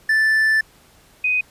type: tone pair in turn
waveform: triangle / sine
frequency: 1760 / 2500 Hz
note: A6 / D#7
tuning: 0 / +8 cents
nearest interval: tritone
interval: 608 cents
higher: second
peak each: -12 / -16 dBFS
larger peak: first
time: 0.09-0.61 / 1.24-1.41 s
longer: first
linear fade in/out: 5 ms
effects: pink hiss -52 dBFS RMS until 1.5 s + resampled to 32000 Hz